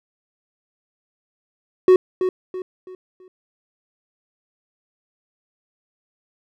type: tone with echo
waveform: triangle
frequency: 370 Hz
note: F#4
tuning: in tune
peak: -6 dBFS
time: 1.88-1.96 s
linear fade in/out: 2 ms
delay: 330 ms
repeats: 4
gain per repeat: -9 dB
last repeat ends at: 3.28 s
effects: none